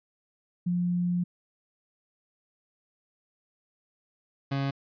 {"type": "tone pair in turn", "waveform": ["sine", "30% pulse"], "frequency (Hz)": [176.6, 137.86], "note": ["F3", "C#3"], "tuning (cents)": [20, -9], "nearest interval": "major third", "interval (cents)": 429, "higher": "first", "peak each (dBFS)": -24, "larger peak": "neither", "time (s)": [[0.66, 1.24], [4.51, 4.71]], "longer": "first", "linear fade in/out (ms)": 10, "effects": ["resampled to 11025 Hz"]}